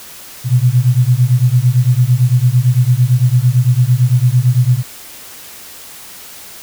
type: beating tone pair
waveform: sine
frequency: 120.2 / 129.1 Hz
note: B2 / C3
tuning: -46 / -23 cents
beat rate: 8.9 Hz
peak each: -11 dBFS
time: 0.44-4.83 s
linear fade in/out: 50 ms
effects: white hiss -34 dBFS RMS until 6.62 s